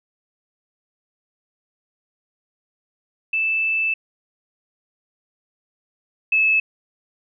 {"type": "tone pair in turn", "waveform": "sine", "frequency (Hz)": [2637, 2604], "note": ["E7", "E7"], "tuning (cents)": [0, -22], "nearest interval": "unison", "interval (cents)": 22, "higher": "first", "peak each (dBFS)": [-18, -14], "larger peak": "second", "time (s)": [[3.33, 3.94], [6.32, 6.6]], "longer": "first", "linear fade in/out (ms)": 5, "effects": []}